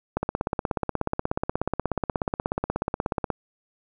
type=click train; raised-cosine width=1 ms; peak=-10 dBFS; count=53; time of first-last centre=0.17-3.303 s; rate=16.6 Hz; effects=none